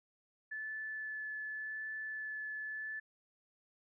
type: tone with vibrato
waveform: sine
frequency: 1736 Hz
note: A6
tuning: 24 cents flat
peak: -39 dBFS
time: 0.51-3 s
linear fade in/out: 10 ms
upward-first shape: sine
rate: 0.88 Hz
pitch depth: 9 cents each way
effects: none